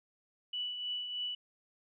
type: tone with tremolo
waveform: sine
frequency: 2960 Hz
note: F#7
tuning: in tune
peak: -33 dBFS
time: 0.53-1.35 s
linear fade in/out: 5 ms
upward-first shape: triangle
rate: 3.2 Hz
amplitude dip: 50%
effects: none